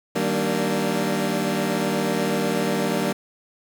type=chord; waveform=20% pulse; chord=Eb major seventh; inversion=none; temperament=equal with one note detuned; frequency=155.56 / 193.08 / 233.1 / 293.7 Hz; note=Eb3 / G3 / Bb3 / D4; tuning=0 / -26 / 0 / 0 cents; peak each=-25 / -20 / -21 / -24 dBFS; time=0.15-3.13 s; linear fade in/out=10 ms; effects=8-bit